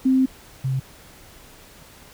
sine tone pair in turn, 261.6 / 132.28 Hz, C4 / C3, 0 / +19 cents, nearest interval octave, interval 1181 cents, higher first, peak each -14 / -20 dBFS, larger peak first, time 0.05-0.26 / 0.64-0.8 s, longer first, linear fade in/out 10 ms, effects pink hiss -47 dBFS RMS until 2.13 s

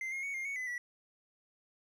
triangle tone with pitch steps, 2080 / 2143 / 2228 / 2120 / 2222 / 2016 / 1947 Hz, C7 / C7 / C#7 / C7 / C#7 / B6 / B6, -11 / +41 / +8 / +22 / +4 / +35 / -25 cents, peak -34 dBFS, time 0.01-0.78 s, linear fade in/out 2 ms, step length 110 ms, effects none

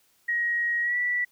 sine tone with pitch glide, 1891 to 1957.7 Hz, A#6 to B6, +24 to -16 cents, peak -23 dBFS, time 0.28-1.25 s, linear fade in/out 10 ms, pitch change +60 cents, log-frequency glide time 0.82-0.97 s, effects white hiss -65 dBFS RMS until 1.31 s

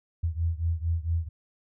sine beating tone pair, 81.6 / 86 Hz, E2 / F2, -17 / -26 cents, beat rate 4.4 Hz, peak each -27 / -29 dBFS, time 0.23-1.29 s, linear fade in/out 10 ms, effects none

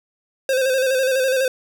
square tone with vibrato, 523.3 Hz, C5, in tune, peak -17 dBFS, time 0.49-1.48 s, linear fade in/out 2 ms, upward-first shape square, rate 12 Hz, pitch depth 41 cents each way, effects none

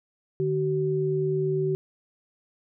sine tone pair together, 150.4 / 379.4 Hz, D3 / F#4, +42 / +43 cents, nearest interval octave + major third, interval 1601 cents, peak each -27 / -24 dBFS, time 0.4-1.75 s, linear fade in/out 0 ms, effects none

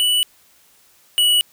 square tone pair in turn, 2960 / 2938 Hz, F#7 / F#7, 0 / -13 cents, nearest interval unison, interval 13 cents, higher first, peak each -15 / -13 dBFS, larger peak second, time 0-0.23 / 1.18-1.41 s, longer neither, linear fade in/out 0 ms, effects white hiss -54 dBFS RMS until 1.52 s

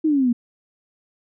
sine exponential sweep, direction down, 323.4 to 231.9 Hz, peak -15 dBFS, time 0.04-0.33 s, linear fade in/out 10 ms, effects none

